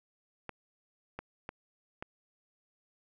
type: clicks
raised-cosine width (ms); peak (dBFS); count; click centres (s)
0.5; -24; 4; 0.493 / 1.19 / 1.491 / 2.025
effects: none